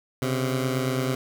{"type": "beating tone pair", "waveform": "15% pulse", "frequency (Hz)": [129.1, 138.2], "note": ["C3", "C#3"], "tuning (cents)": [-23, -5], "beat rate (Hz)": 9.1, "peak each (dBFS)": [-18, -25], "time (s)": [0.22, 1.15], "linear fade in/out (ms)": 2, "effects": []}